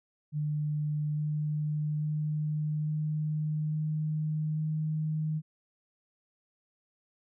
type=tone with pitch steps; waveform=sine; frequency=150 / 151.04 / 152.09 / 153.15 / 154.22 / 155.29 Hz; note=D3 / D3 / D#3 / D#3 / D#3 / D#3; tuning=+37 / +49 / -39 / -27 / -15 / -3 cents; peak=-28 dBFS; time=0.32-5.42 s; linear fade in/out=50 ms; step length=850 ms; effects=none